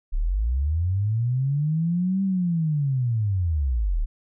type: linear two-way sweep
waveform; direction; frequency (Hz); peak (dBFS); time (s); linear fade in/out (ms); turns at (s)
sine; up then down; 31 to 196 to 32.32; -20; 0.12-4.06; 20; 2.23
effects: none